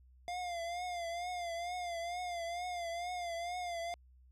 square tone with vibrato, 698.5 Hz, F5, in tune, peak -38 dBFS, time 0.28-3.94 s, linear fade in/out 0 ms, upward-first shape triangle, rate 2.2 Hz, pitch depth 77 cents each way, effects added 63 Hz sine -59 dBFS peak until 4.31 s + low-pass 8000 Hz 12 dB/octave

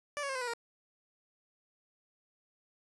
15% pulse tone with pitch steps, 583 / 558 / 534 / 511.1 / 489.1 / 468.1 Hz, D5 / C#5 / C5 / C5 / B4 / A#4, -13 / +11 / +35 / -41 / -17 / +7 cents, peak -28 dBFS, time 0.17-0.536 s, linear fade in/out 0 ms, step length 61 ms, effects resampled to 24000 Hz

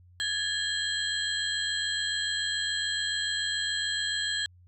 sine tone cluster, 1670 / 1757 / 3228 / 4123 / 7780 Hz, G#6 / A6 / G#7 / C8 / B8, +9 / -3 / -50 / -26 / -27 cents, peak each -33 / -37 / -31 / -35 / -38 dBFS, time 0.2-4.46 s, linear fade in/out 0 ms, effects added 89 Hz sine -53 dBFS peak until 4.67 s

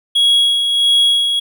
triangle tone with tremolo, 3322 Hz, G#7, in tune, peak -7 dBFS, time 0.15-1.4 s, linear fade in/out 10 ms, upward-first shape sine, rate 1.5 Hz, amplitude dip 45%, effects none

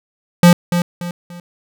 square tone with echo, 174.61 Hz, F3, in tune, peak -5 dBFS, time 0.43-0.53 s, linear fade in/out 2 ms, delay 290 ms, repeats 3, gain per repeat -9 dB, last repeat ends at 1.4 s, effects none

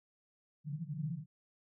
pink band-pass noise, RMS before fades -40 dBFS, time 0.64-1.26 s, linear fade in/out 50 ms, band 140 to 170 Hz, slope 96 dB/octave, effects none

